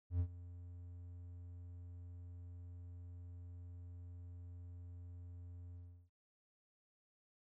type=tone with ADSR envelope; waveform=triangle; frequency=87.8 Hz; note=F2; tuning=10 cents sharp; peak=-29 dBFS; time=0.1-6.1 s; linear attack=99 ms; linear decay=72 ms; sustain=-18 dB; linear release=340 ms; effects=none